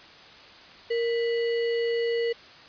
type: tone with sample-and-hold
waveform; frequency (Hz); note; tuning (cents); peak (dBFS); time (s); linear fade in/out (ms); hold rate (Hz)
sine; 466.2; A#4; 0; -23; 0.9-2.33; 10; 2450
effects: white hiss -48 dBFS RMS until 2.68 s + resampled to 11025 Hz